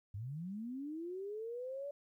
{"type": "linear sweep", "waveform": "sine", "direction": "up", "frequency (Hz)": [92.5, 579], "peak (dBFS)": -40, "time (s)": [0.14, 1.91], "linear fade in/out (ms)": 5, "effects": ["13-bit"]}